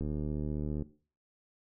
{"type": "click train", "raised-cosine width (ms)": 3, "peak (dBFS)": -23, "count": 62, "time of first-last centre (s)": [0.01, 0.822], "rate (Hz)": 75.1, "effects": ["noise-tail reverb RT60 0.4 s tail -17 dB re dry"]}